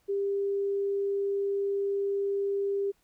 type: tone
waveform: sine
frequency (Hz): 398.1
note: G4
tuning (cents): +27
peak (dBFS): -26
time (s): 0.08-2.92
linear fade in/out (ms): 20
effects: pink hiss -70 dBFS RMS until 3.03 s